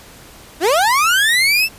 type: linear sweep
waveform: 30% pulse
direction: up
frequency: 292.3 to 2700 Hz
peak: -9 dBFS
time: 0.6-1.69 s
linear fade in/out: 50 ms
effects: pink hiss -41 dBFS RMS until 1.78 s + resampled to 32000 Hz